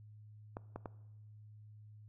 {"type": "clicks", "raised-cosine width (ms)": 1, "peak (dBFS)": -28, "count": 3, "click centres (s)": [0.569, 0.76, 0.858], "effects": ["noise-tail reverb RT60 1.0 s tail -19 dB re dry", "added 106 Hz sine -53 dBFS peak until 2.08 s"]}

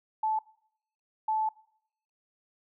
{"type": "tone bursts at uneven times", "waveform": "sine", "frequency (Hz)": 871, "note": "A5", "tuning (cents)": -18, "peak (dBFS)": -25, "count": 2, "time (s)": [[0.23, 0.39], [1.28, 1.49]], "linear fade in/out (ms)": 5, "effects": ["noise-tail reverb RT60 0.7 s tail -22 dB re dry"]}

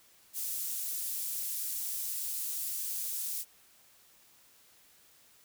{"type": "high-pass noise", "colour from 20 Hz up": "pink", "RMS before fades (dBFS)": -36, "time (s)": [0.33, 3.45], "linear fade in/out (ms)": 50, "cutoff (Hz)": 10000, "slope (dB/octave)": 12, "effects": ["white hiss -62 dBFS RMS until 5.44 s"]}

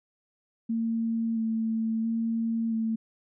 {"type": "tone with vibrato", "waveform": "sine", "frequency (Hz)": 225.6, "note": "A3", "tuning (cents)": 44, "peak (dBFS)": -25, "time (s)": [0.69, 2.96], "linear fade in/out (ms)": 10, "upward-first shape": "square", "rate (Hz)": 0.74, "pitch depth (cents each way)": 15, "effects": []}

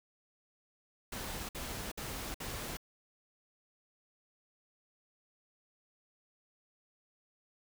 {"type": "noise bursts", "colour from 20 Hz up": "pink", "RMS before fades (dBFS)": -41, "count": 4, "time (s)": [1.12, 2.771], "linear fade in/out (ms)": 5, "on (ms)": 370, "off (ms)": 57, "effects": []}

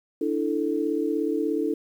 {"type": "chord", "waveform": "sine", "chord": "D suspended second", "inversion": "none", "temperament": "just", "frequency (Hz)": [293.7, 330.4, 440.5], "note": ["D4", "E4", "A4"], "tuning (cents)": [0, 4, 2], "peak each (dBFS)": -27, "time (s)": [0.21, 1.74], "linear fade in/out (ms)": 5, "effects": ["9-bit"]}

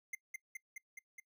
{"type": "tone with echo", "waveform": "square", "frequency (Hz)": 2093, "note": "C7", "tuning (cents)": 0, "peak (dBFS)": -39, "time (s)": [0.13, 0.15], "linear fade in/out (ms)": 5, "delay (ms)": 210, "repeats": 5, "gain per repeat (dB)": -2, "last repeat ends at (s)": 1.2, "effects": ["noise-tail reverb RT60 0.1 s tail -22 dB re dry"]}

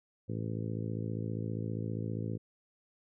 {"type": "harmonic tone", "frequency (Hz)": 55, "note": "A1", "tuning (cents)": 0, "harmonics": [2, 3, 4, 5, 6, 7, 8, 9], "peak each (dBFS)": [-36, -40, -42, -44, -46, -47, -48, -49], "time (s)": [0.28, 2.38], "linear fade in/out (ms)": 20, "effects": []}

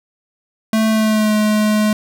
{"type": "tone with pitch glide", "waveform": "square", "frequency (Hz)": [220, 212.8], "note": ["A3", "G#3"], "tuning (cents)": [0, 42], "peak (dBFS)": -13, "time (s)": [0.73, 1.93], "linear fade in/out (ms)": 2, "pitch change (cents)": -58, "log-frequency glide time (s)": [0.89, 1.35], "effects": []}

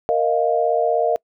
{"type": "chord", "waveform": "sine", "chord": "Bb suspended fourth", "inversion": "none", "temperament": "equal", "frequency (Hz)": [466.2, 622.3, 698.5], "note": ["Bb4", "Eb5", "F5"], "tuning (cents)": [0, 0, 0], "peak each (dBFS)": -20, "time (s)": [0.09, 1.16], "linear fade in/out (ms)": 0, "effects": ["noise-tail reverb RT60 0.1 s tail -26 dB re dry"]}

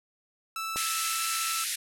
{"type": "tone with pitch glide", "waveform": "sawtooth", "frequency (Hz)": [1318.5, 1326.1], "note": ["E6", "E6"], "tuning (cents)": [0, 10], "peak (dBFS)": -28, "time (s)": [0.56, 1.64], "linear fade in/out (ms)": 2, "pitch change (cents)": 10, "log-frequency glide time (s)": [1.06, 1.18]}
{"type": "click", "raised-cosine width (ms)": 1, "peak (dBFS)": -23, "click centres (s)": 0.76}
{"type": "band-pass noise", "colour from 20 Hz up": "white", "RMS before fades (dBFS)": -32, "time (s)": [0.76, 1.76], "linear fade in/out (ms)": 10, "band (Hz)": [1600, 12000], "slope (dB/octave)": 48}
{"effects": []}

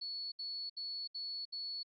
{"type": "tone bursts", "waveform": "sine", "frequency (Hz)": 4409, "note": "C#8", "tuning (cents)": -10, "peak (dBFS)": -39, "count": 5, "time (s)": [0.01, 1.832], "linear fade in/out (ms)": 10, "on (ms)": 310, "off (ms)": 68, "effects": []}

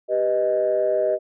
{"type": "chord", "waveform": "sine", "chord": "G augmented", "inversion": "none", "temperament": "equal", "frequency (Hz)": [392, 493.9, 622.3], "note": ["G4", "B4", "D#5"], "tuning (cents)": [0, 0, 0], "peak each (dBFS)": [-24, -24, -19], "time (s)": [0.08, 1.19], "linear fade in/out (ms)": 50, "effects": ["tanh soft clip ceiling -11 dBFS"]}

